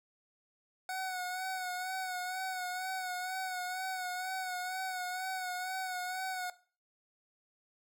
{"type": "tone with vibrato", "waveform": "25% pulse", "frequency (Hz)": 740, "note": "F#5", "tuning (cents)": 0, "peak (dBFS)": -32, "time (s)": [0.89, 6.5], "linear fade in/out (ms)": 2, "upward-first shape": "sine", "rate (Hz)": 2.1, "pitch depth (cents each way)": 41, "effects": ["noise-tail reverb RT60 0.4 s tail -17 dB re dry"]}